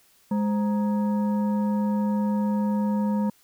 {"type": "tone with frequency modulation", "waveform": "sine", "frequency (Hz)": 207.5, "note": "G#3", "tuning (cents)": -1, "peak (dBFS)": -21, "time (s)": [0.31, 3.3], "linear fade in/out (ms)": 5, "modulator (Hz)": 728, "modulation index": 0.48, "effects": ["white hiss -60 dBFS RMS until 3.43 s"]}